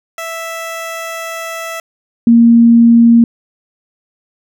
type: tone pair in turn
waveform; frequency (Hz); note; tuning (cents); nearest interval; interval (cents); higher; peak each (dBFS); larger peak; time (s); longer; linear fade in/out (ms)
15% pulse / sine; 659.3 / 233.1; E5 / A#3; 0 / 0; octave + tritone; 1800; first; -15 / -3; second; 0.18-1.8 / 2.27-3.24; first; 2
effects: none